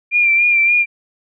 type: tone with vibrato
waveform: sine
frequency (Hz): 2386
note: D7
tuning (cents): +27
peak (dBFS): -10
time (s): 0.11-0.86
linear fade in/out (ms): 50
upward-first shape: sine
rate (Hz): 3.5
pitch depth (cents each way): 37
effects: none